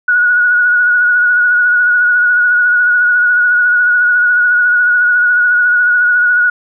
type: tone with vibrato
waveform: sine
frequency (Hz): 1458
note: F#6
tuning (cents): -26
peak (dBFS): -7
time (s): 0.08-6.5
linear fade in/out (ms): 5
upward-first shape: triangle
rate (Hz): 14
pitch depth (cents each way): 35
effects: none